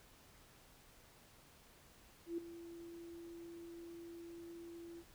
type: tone with ADSR envelope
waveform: sine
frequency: 338.8 Hz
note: E4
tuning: 48 cents sharp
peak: -36 dBFS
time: 2.26-5.04 s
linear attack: 120 ms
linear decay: 5 ms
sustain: -13 dB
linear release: 51 ms
effects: pink hiss -64 dBFS RMS until 5.14 s